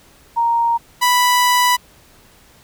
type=tone pair in turn; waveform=sine / sawtooth; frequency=932.3 / 987.7 Hz; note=A#5 / B5; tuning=0 / 0 cents; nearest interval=minor second; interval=100 cents; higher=second; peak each=-13 / -8 dBFS; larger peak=second; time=0.36-0.78 / 1.01-1.77 s; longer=second; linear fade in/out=20 ms; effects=pink hiss -49 dBFS RMS until 2.63 s